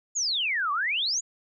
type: exponential two-way sweep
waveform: sine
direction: down then up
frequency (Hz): 7140 to 1108.7 to 7140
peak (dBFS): -24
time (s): 0.15-1.21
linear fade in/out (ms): 20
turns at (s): 0.72
effects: none